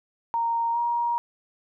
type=tone with pitch glide; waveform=sine; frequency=928 to 945.9 Hz; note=A#5 to A#5; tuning=-8 to +25 cents; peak=-22 dBFS; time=0.34-1.18 s; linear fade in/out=0 ms; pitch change=+33 cents; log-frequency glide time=0.72-0.78 s; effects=none